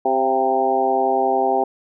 harmonic tone with a mistuned harmonic, 131.2 Hz, C3, 5 cents sharp, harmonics 2 / 3 / 4 / 5 / 6 / 7, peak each -28 / -22 / -25 / -22 / -19 / -28 dBFS, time 0.05-1.64 s, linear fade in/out 5 ms, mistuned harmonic 5, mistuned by +53 cents, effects none

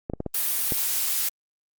clicks, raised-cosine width 2 ms, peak -15 dBFS, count 5, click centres 0.099 / 0.136 / 0.204 / 0.263 / 0.722 s
blue noise, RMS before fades -25 dBFS, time 0.34-1.29 s, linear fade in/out 5 ms
effects Opus 48 kbps

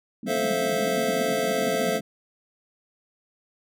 pink band-pass noise, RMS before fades -32 dBFS, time 0.23-2.01 s, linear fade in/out 5 ms, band 180 to 280 Hz, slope 48 dB/octave
square chord, F major seventh, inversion first, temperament just, 436.5 / 523.8 / 654.8 / 698.5 Hz, A4 / C5 / E5 / F5, -14 / +2 / -12 / 0 cents, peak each -29 / -29 / -29 / -32 dBFS, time 0.26-2.01 s, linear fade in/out 50 ms
effects none

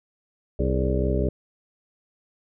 harmonic tone with a mistuned harmonic, 64.8 Hz, C2, 16 cents flat, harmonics 1 / 2 / 3 / 4 / 5 / 6 / 7 / 8 / 9, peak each -24 / -28 / -30 / -32 / -32 / -28 / -36 / -36 / -31 dBFS, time 0.59-1.29 s, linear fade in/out 5 ms, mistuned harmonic 6, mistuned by +88 cents, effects none

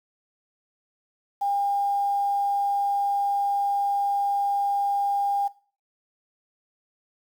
sine tone with quantisation, 804 Hz, G5, 44 cents sharp, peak -22 dBFS, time 1.41-5.48 s, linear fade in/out 10 ms, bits 8, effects noise-tail reverb RT60 0.4 s tail -18 dB re dry

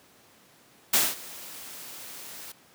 white noise with ADSR envelope, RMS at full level -20 dBFS, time 0.93-2.52 s, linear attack 9 ms, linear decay 210 ms, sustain -22 dB, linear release 4 ms, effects pink hiss -57 dBFS RMS until 2.74 s + high-pass 150 Hz 12 dB/octave

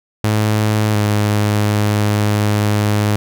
sawtooth tone pair in turn, 107 / 104.56 Hz, A2 / G#2, -48 / +12 cents, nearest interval unison, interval 40 cents, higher first, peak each -9 dBFS, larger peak neither, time 0.24-0.96 / 0.96-3.16 s, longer second, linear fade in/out 0 ms, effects none

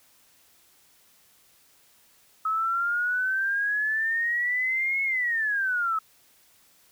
sine exponential two-way sweep, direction up then down, 1283 to 2194 to 1283 Hz, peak -23 dBFS, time 2.45-5.99 s, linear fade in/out 5 ms, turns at 5.03 s, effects white hiss -60 dBFS RMS until 6.91 s

